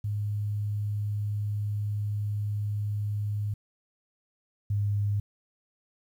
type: tone pair in turn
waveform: sine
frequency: 103.9 / 102.35 Hz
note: G#2 / G#2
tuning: +1 / -25 cents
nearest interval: unison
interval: 26 cents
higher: first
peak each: -27 / -24 dBFS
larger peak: second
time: 0.04-3.54 / 4.7-5.2 s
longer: first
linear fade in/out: 5 ms
effects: 10-bit